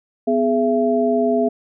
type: tone cluster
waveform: sine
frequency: 249.4 / 418.8 / 671 Hz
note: B3 / G#4 / E5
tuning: +17 / +15 / +31 cents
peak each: -19 dBFS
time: 0.27-1.49 s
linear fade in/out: 10 ms
effects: none

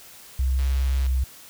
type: tone with pitch glide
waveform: sine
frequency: 65 to 64.44 Hz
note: C2 to C2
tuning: -11 to -26 cents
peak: -19 dBFS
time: 0.39-1.24 s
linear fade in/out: 5 ms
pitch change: -15 cents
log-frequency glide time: 0.51-0.71 s
type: click train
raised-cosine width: 0.2 ms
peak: -24 dBFS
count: 68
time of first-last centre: 0.59-1.065 s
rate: 141 Hz
effects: white hiss -46 dBFS RMS until 1.49 s

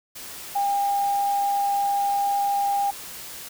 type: tone in noise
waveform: sine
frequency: 803 Hz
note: G5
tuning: 41 cents sharp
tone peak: -20 dBFS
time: 0.55-2.91 s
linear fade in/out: 10 ms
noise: white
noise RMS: -38 dBFS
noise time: 0.15-3.49 s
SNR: +15 dB
effects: none

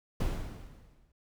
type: noise with exponential decay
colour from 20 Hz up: brown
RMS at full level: -28 dBFS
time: 0.2-1.12 s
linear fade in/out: 5 ms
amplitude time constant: 200 ms
effects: none

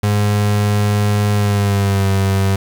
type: tone with pitch glide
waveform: 35% pulse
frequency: 103.5 to 97.13 Hz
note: G#2 to G2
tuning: -5 to -15 cents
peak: -11 dBFS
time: 0.03-2.56 s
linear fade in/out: 5 ms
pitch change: -110 cents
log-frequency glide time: 1.34-2.09 s
effects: 7-bit

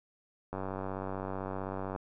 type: click train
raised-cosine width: 1 ms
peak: -23 dBFS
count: 138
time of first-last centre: 0.53-1.962 s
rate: 95.7 Hz
effects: none

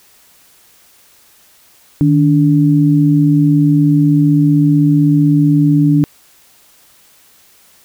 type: tone pair together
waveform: sine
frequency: 153.15 / 289.1 Hz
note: D#3 / D4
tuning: -27 / -27 cents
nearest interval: major seventh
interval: 1100 cents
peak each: -10 dBFS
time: 2.01-6.04 s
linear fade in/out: 0 ms
effects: white hiss -48 dBFS RMS until 7.84 s

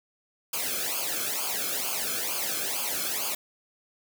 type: noise with flanger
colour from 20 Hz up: white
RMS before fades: -30 dBFS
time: 0.53-3.35 s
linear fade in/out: 5 ms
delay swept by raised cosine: 0.52 to 1.08 ms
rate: 2.2 Hz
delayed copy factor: -0.85
effects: none

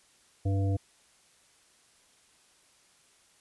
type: harmonic tone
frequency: 98 Hz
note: G2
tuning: in tune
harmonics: 1 / 3 / 5 / 7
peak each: -25 / -35 / -39 / -42 dBFS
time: 0.45-0.77 s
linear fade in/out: 10 ms
effects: white hiss -63 dBFS RMS until 3.4 s + resampled to 24000 Hz

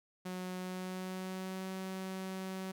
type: tone with pitch glide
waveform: sawtooth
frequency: 183.4 to 188.88 Hz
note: F#3 to F#3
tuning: -15 to +36 cents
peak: -35 dBFS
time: 0.25-2.72 s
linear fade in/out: 10 ms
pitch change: +51 cents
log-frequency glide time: 0.56-1.69 s
effects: none

